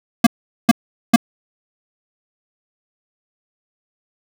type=tone bursts; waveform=square; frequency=232.9 Hz; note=A#3; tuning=1 cent flat; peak=-6 dBFS; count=3; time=0.24-1.161 s; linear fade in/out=5 ms; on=27 ms; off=420 ms; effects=none